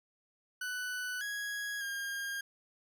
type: tone with pitch steps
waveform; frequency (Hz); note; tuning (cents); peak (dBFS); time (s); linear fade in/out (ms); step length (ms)
40% pulse; 1491 / 1660 / 1615; F#6 / G#6 / G#6; +13 / -1 / -49; -35; 0.61-2.41; 5; 600
effects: none